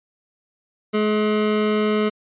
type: tone pair together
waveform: square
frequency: 212.7 / 424.5 Hz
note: G#3 / G#4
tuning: +42 / +38 cents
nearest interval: octave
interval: 1196 cents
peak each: -21 dBFS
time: 0.93-2.1 s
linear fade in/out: 20 ms
effects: resampled to 8000 Hz